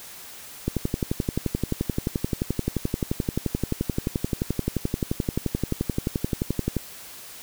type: click train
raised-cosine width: 3 ms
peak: -10 dBFS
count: 71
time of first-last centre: 0.68-6.767 s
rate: 11.5 Hz
effects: white hiss -42 dBFS RMS until 7.42 s